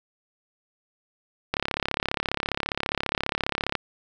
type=click train; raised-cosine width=0.3 ms; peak=-8 dBFS; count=78; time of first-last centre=1.54-3.753 s; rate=34.8 Hz; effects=none